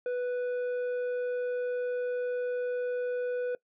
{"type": "tone with tanh clipping", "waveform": "triangle", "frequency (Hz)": 493.9, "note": "B4", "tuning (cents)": 0, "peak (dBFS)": -30, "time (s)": [0.06, 3.55], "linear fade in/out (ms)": 2, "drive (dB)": 11, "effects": ["noise-tail reverb RT60 0.1 s tail -21 dB re dry"]}